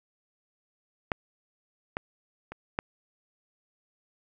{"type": "clicks", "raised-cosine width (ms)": 0.5, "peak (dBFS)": [-11, -15, -24, -12], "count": 4, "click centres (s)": [1.118, 1.969, 2.52, 2.789], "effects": []}